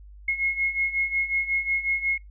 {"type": "beating tone pair", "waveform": "sine", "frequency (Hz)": [2162, 2167.5], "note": ["C#7", "C#7"], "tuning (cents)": [-44, -39], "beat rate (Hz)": 5.5, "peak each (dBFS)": [-28, -24], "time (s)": [0.28, 2.18], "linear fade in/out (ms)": 5, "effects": ["noise-tail reverb RT60 0.2 s tail -26 dB re dry", "added 50 Hz sine -43 dBFS peak until 2.3 s"]}